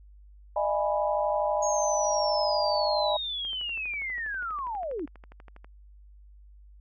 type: chord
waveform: sine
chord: E major seventh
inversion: third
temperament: equal with one note detuned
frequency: 607 / 659.3 / 830.6 / 987.8 Hz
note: D#5 / E5 / G#5 / B5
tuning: -43 / 0 / 0 / 0 cents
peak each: -27 / -32 / -29 / -32 dBFS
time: 0.56-3.17 s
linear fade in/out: 5 ms
type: linear sweep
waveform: sine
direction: down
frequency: 6645 to 262.6 Hz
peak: -30 dBFS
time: 1.62-5.06 s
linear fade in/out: 10 ms
type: click train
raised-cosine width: 0.5 ms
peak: -34 dBFS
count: 28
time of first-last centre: 3.45-5.645 s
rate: 12.3 Hz
effects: added 50 Hz sine -49 dBFS peak until 6.8 s